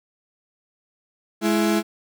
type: tone pair together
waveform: 35% pulse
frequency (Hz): 210.9 / 333.2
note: G#3 / E4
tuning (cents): +27 / +19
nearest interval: minor sixth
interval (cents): 792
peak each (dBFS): -19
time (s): 1.41-1.83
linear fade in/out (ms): 50
effects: none